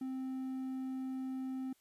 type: tone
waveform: triangle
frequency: 261.6 Hz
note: C4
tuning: in tune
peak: -35 dBFS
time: 0.01-1.73 s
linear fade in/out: 5 ms
effects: white hiss -72 dBFS RMS until 1.8 s + resampled to 32000 Hz